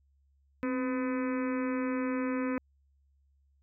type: harmonic tone with a mistuned harmonic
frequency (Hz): 252.7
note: B3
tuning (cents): +40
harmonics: 1 / 2 / 4 / 5 / 6 / 7 / 8 / 9 / 10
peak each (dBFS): -30 / -36 / -42 / -44 / -46 / -47 / -48 / -49 / -50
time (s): 0.63-2.58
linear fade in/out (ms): 0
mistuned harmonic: 1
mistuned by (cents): +61
effects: added 69 Hz sine -65 dBFS peak until 3.62 s